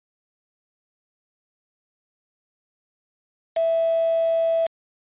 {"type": "tone with quantisation", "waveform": "sine", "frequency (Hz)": 659.3, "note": "E5", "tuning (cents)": 0, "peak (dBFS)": -18, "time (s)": [3.56, 4.67], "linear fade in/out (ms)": 10, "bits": 5, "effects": ["resampled to 8000 Hz"]}